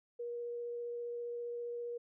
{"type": "tone with vibrato", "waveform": "sine", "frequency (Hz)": 476.6, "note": "A#4", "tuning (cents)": 38, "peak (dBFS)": -38, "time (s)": [0.19, 1.98], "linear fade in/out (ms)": 10, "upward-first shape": "triangle", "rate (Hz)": 15, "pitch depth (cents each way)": 8, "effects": []}